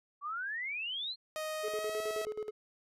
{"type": "exponential sweep", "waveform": "sine", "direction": "up", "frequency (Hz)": [1121, 4270], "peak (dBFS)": -35, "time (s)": [0.21, 1.16], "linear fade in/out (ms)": 50}
{"type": "tone with pitch glide", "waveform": "sawtooth", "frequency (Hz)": [623, 646.8], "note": ["D#5", "E5"], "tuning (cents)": [2, -33], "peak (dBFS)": -32, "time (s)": [1.36, 2.25], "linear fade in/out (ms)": 0, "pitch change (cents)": 65, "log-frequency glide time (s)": [1.62, 2.03]}
{"type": "tone with tremolo", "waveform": "triangle", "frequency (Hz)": 426.9, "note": "G#4", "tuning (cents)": 48, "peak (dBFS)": -32, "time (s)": [1.63, 2.51], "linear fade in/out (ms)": 20, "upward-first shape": "square", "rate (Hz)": 9.4, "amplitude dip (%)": 75}
{"effects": ["resampled to 32000 Hz"]}